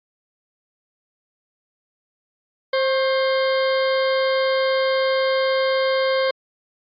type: harmonic tone with a mistuned harmonic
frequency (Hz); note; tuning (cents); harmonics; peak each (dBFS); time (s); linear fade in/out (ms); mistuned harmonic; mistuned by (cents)
528; C5; +16; 1 / 2 / 3 / 4 / 6 / 7 / 8 / 9; -18 / -27 / -29 / -29 / -32 / -37 / -35 / -36; 2.73-6.31; 5; 2; +39
effects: AAC 48 kbps